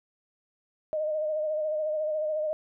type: tone with vibrato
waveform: sine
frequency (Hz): 616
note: D#5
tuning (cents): -17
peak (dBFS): -26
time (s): 0.93-2.53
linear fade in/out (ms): 0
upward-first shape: sine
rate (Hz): 14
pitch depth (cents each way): 37
effects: none